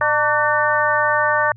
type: harmonic tone with a mistuned harmonic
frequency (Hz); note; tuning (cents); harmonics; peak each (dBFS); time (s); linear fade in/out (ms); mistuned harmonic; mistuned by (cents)
300.5; D4; +40; 2 / 3 / 4 / 5 / 6; -21 / -21 / -21 / -21 / -21; 0.01-1.52; 2; 4; -67
effects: added 112 Hz sine -39 dBFS peak until 1.56 s